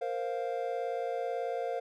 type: chord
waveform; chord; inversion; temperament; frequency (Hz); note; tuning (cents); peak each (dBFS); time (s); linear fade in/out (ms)
triangle; Bb suspended second; none; just; 466.2 / 524.4 / 699.2; Bb4 / C5 / F5; 0 / +4 / +2; -34 / -34 / -34; 0.01-1.8; 10
effects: none